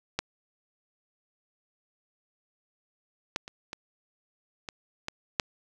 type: clicks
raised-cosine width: 0.2 ms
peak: -10 / -11 / -24 / -19 / -19 / -15 / -6 dBFS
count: 7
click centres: 0.19 / 3.361 / 3.479 / 3.731 / 4.688 / 5.084 / 5.398 s
effects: none